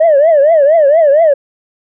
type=tone with vibrato; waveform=sine; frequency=608 Hz; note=D#5; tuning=40 cents flat; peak=-3 dBFS; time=0-1.34 s; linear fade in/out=10 ms; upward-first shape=triangle; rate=4.3 Hz; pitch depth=210 cents each way; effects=tanh soft clip ceiling -2 dBFS